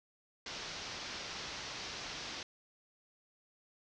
white low-pass noise, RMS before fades -44 dBFS, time 0.46-2.43 s, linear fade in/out 2 ms, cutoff 5900 Hz, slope 48 dB/octave, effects none

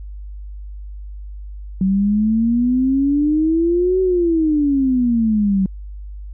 sine exponential two-way sweep, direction up then down, 187.7 to 378 to 187.7 Hz, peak -13 dBFS, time 1.81-5.66 s, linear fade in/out 2 ms, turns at 4.01 s, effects added 50 Hz sine -29 dBFS peak until 6.33 s

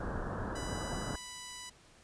pink low-pass noise, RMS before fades -38 dBFS, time 0-1.16 s, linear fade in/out 5 ms, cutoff 1700 Hz, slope 96 dB/octave
5% pulse tone, 990 Hz, B5, 4 cents sharp, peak -31 dBFS, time 0.55-1.7 s, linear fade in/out 10 ms
effects pink hiss -61 dBFS RMS until 2.03 s + resampled to 22050 Hz

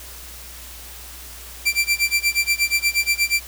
sawtooth tone with tremolo, 2352 Hz, D7, 2 cents sharp, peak -11 dBFS, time 1.65-3.41 s, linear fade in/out 20 ms, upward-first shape sine, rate 8.4 Hz, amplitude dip 95%, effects added 60 Hz sine -41 dBFS peak until 3.47 s + white hiss -39 dBFS RMS until 3.47 s

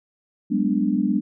sine chord, G# half-diminished seventh, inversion third, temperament equal with one note detuned, 189.54 / 207.7 / 246.9 / 293.7 Hz, F#3 / G#3 / B3 / D4, +42 / 0 / 0 / 0 cents, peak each -26 / -22 / -24 / -24 dBFS, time 0.5-1.21 s, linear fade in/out 20 ms, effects none

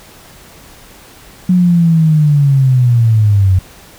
sine linear sweep, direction down, 183.5 to 90.9 Hz, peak -6 dBFS, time 1.49-3.59 s, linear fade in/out 5 ms, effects pink hiss -39 dBFS RMS until 3.98 s

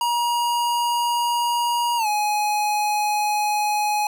square tone with pitch glide, 952 to 838.4 Hz, A#5 to G#5, +36 to +16 cents, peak -20 dBFS, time 0.01-4.07 s, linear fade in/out 2 ms, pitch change -220 cents, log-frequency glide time 1.97-2.07 s, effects none

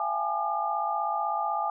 sine tone cluster, 679 / 787 / 843 / 1204 Hz, F5 / G5 / G#5 / D6, -49 / +7 / +26 / +43 cents, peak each -34 / -34 / -29 / -31 dBFS, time 0-1.7 s, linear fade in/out 2 ms, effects none

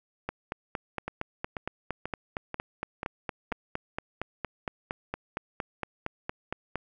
two click trains, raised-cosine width 0.5 ms, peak -18 / -16 dBFS, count 6 / 29, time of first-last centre 1.08-3.519 / 0.29-6.757 s, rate 2.05 / 4.33 Hz, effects none

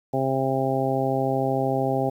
harmonic tone, 133.3 Hz, C3, 33 cents sharp, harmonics 1 / 2 / 3 / 4 / 5 / 6, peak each -28 / -28 / -28 / -28 / -28 / -28 dBFS, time 0.13-2.1 s, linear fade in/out 10 ms, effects 9-bit

